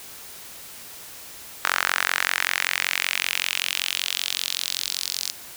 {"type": "tone with high-pass filter sweep", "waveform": "sawtooth", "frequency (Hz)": 45.23, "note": "F#1", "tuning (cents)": -39, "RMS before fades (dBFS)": -26, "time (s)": [1.64, 5.31], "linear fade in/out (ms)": 10, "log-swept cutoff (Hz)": [1400, 4800], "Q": 2.3, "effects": ["white hiss -41 dBFS RMS until 5.56 s"]}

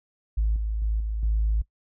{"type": "tone with level steps", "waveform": "sine", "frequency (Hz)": 53.8, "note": "A1", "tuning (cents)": -38, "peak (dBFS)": [-19, -24, -21, -25, -19], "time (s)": [0.37, 1.62], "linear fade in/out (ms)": 10, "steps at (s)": [0.56, 0.82, 1, 1.23], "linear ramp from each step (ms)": 2, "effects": ["noise-tail reverb RT60 0.1 s tail -21 dB re dry", "tanh soft clip ceiling -16 dBFS"]}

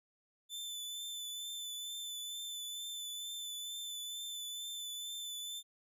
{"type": "tone with vibrato", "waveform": "sawtooth", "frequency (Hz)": 3520, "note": "A7", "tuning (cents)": 0, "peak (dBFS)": -38, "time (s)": [0.49, 5.63], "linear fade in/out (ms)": 50, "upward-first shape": "triangle", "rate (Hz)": 2.2, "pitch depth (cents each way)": 24, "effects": []}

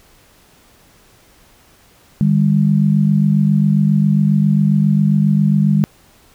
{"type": "tone pair together", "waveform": "sine", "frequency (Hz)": [153.1, 200.5], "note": ["D#3", "G3"], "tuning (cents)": [-28, 39], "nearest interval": "perfect fourth", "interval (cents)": 467, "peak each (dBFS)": -13, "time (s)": [2.21, 5.84], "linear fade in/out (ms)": 0, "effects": ["pink hiss -50 dBFS RMS until 6.34 s"]}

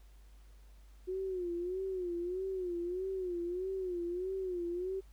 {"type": "tone with vibrato", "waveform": "sine", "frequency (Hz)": 363.1, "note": "F#4", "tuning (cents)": -33, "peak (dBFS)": -34, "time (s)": [1.07, 5.01], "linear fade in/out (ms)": 20, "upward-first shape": "sine", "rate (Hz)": 1.6, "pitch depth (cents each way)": 96, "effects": ["added 50 Hz sine -54 dBFS peak until 5.12 s", "pink hiss -69 dBFS RMS until 5.12 s"]}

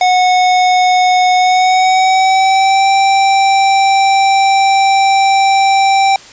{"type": "tone with pitch glide", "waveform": "square", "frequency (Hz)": [733, 781.1], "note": ["F#5", "G5"], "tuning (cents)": [-16, -6], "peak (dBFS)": -8, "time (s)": [0.01, 6.16], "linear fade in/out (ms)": 2, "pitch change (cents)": 110, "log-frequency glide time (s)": [1.36, 2.89], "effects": ["white hiss -36 dBFS RMS until 6.32 s", "resampled to 16000 Hz"]}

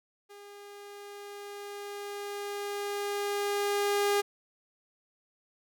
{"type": "tone with level ramp", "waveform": "sawtooth", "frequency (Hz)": 406.5, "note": "G#4", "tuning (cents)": -37, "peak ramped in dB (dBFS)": [-44, -20], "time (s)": [0.29, 4.22], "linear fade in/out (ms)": 20, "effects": []}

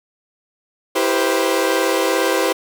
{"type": "chord", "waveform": "sawtooth", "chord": "C major seventh", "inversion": "first", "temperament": "equal with one note detuned", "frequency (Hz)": [329.6, 392, 486.2, 523.3], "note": ["E4", "G4", "B4", "C5"], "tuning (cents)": [0, 0, -27, 0], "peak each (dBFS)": [-18, -17, -19, -16], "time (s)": [0.95, 2.53], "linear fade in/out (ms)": 10, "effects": []}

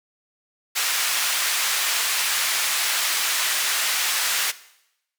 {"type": "band-pass noise", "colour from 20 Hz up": "pink", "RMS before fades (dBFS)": -23, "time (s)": [0.75, 4.52], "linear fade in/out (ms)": 20, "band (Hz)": [1600, 16000], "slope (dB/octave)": 12, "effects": ["noise-tail reverb RT60 0.8 s tail -17 dB re dry"]}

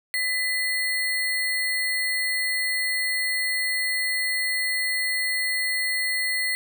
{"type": "tone with sample-and-hold", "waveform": "sine", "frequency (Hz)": 2000, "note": "B6", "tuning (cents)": 21, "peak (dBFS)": -22, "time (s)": [0.14, 6.55], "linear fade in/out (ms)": 0, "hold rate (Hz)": 6300, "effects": []}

